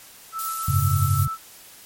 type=tone with tremolo; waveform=sine; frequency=1318.5 Hz; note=E6; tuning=in tune; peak=-26 dBFS; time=0.32-1.38 s; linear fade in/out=50 ms; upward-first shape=square; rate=7.3 Hz; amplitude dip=25%
type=noise; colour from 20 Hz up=violet; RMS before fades=-28 dBFS; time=0.39-1.25 s; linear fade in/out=0 ms
type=chord; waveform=sine; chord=F# suspended second; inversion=none; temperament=equal; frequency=92.5 / 103.83 / 138.59 Hz; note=F#2 / G#2 / C#3; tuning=0 / 0 / 0 cents; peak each=-22 dBFS; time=0.68-1.28 s; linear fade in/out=5 ms
effects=white hiss -46 dBFS RMS until 1.85 s + MP3 64 kbps